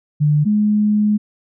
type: tone pair in turn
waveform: sine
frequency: 148.9 / 210.1 Hz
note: D3 / G#3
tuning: +24 / +20 cents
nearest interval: tritone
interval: 596 cents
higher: second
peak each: -11 / -12 dBFS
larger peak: first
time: 0.2-0.45 / 0.45-1.18 s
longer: second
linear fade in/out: 20 ms
effects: none